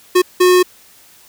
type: tone bursts at uneven times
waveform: square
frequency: 362.9 Hz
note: F#4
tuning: 34 cents flat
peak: -8 dBFS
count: 2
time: 0.15-0.22 / 0.4-0.63 s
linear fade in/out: 10 ms
effects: white hiss -46 dBFS RMS until 1.28 s